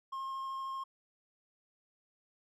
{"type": "tone with vibrato", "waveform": "triangle", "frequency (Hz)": 1070, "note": "C6", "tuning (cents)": 38, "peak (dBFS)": -35, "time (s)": [0.12, 0.84], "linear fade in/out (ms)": 10, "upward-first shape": "triangle", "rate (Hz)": 13, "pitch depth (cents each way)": 9, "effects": []}